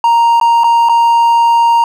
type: tone with dropouts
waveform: triangle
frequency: 932.3 Hz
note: A#5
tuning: in tune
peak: -4 dBFS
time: 0.04-1.84 s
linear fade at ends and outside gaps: 2 ms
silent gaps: 0.4-0.412 / 0.636-0.642 / 0.888-0.894 s
effects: none